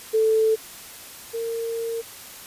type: tone pair in turn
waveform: sine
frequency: 440 / 458.7 Hz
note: A4 / A#4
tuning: 0 / -28 cents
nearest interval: minor second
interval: 72 cents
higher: second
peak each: -16 / -25 dBFS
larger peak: first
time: 0.13-0.56 / 1.33-2.02 s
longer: second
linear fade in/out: 20 ms
effects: white hiss -41 dBFS RMS until 2.46 s + resampled to 32000 Hz